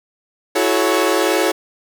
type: chord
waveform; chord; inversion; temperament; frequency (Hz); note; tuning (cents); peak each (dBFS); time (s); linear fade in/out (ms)
sawtooth; F# minor seventh; third; equal with one note detuned; 329.6 / 370 / 432.2 / 554.4; E4 / F#4 / A4 / C#5; 0 / 0 / -31 / 0; -16; 0.55-1.52; 10
effects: none